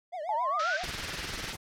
triangle tone with vibrato, 659.3 Hz, E5, in tune, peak -32 dBFS, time 0.12-0.85 s, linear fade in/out 20 ms, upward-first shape triangle, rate 7.5 Hz, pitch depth 240 cents each way
sine exponential sweep, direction up, 830.6 to 1579 Hz, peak -27 dBFS, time 0.29-0.77 s, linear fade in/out 2 ms
pink band-pass noise, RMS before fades -40 dBFS, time 0.59-1.53 s, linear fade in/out 5 ms, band 1300 to 6000 Hz, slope 48 dB/octave
pink noise with tremolo, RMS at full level -36 dBFS, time 0.83-1.57 s, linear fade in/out 10 ms, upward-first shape triangle, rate 20 Hz, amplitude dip 85%
effects low-pass 12000 Hz 12 dB/octave

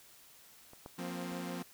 clicks, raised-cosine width 1 ms, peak -39 / -31 / -39 dBFS, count 3, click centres 0.734 / 0.861 / 1.32 s
sawtooth chord, F suspended fourth, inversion none, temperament equal with one note detuned, 176.54 / 233.1 / 261.6 Hz, F3 / Bb3 / C4, +19 / 0 / 0 cents, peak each -37 / -42 / -39 dBFS, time 0.98-1.63 s, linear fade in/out 10 ms
effects white hiss -59 dBFS RMS until 1.73 s

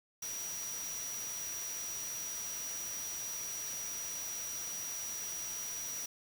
sine tone in noise, 5800 Hz, F#8, 35 cents flat, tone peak -39 dBFS, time 0.22-6.06 s, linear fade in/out 5 ms, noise white, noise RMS -45 dBFS, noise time 0.22-6.06 s, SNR +3 dB, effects none

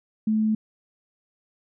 sine tone, 217.1 Hz, A3, 23 cents flat, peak -19 dBFS, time 0.27-0.55 s, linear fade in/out 5 ms, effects none

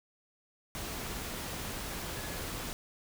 sine tone in noise, 1690 Hz, G#6, 30 cents sharp, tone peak -49 dBFS, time 2.16-2.37 s, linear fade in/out 0 ms, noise pink, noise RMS -39 dBFS, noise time 0.75-2.73 s, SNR -13 dB, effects none

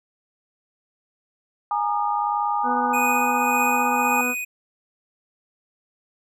sine chord, Ab suspended second, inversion none, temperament equal with one note detuned, 830.6 / 932.3 / 1218.9 Hz, Ab5 / Bb5 / Eb6, 0 / 0 / -36 cents, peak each -23 / -26 / -26 dBFS, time 1.71-4.21 s, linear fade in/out 2 ms
harmonic tone, 246.9 Hz, B3, in tune, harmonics 1 / 2 / 3 / 4 / 5 / 6, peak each -27 / -30 / -35 / -36 / -32 / -32 dBFS, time 2.63-4.35 s, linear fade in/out 50 ms
square tone with tremolo, 2489 Hz, D#7, in tune, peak -22 dBFS, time 2.93-4.45 s, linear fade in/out 10 ms, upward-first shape triangle, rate 1.8 Hz, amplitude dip 55%
effects none

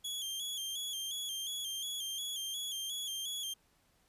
sawtooth tone with vibrato, 3269 Hz, G#7, 28 cents flat, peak -34 dBFS, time 0.04-3.54 s, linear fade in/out 10 ms, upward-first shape square, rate 2.8 Hz, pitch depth 52 cents each way, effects pink hiss -71 dBFS RMS until 4.08 s + resampled to 32000 Hz

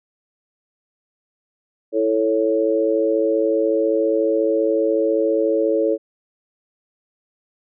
sine chord, A major, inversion second, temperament equal, 329.6 / 440 / 554.4 Hz, E4 / A4 / C#5, 0 / 0 / 0 cents, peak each -21 / -19 / -20 dBFS, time 1.92-5.98 s, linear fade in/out 50 ms, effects none

